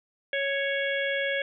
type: harmonic tone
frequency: 554.4 Hz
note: C#5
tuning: in tune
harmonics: 1 / 3 / 4 / 5 / 6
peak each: -29 / -30 / -32 / -39 / -36 dBFS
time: 0.33-1.42 s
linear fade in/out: 2 ms
effects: none